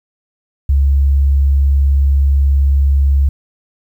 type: tone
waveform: sine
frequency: 69.3 Hz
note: C#2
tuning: in tune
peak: -8 dBFS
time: 0.69-3.29 s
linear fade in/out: 5 ms
effects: 8-bit